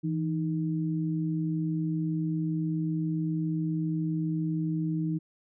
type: tone pair together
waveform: sine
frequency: 163.61 / 311.1 Hz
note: E3 / D#4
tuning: -13 / 0 cents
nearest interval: major seventh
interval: 1113 cents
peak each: -28 / -31 dBFS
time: 0.03-5.19 s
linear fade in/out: 20 ms
effects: none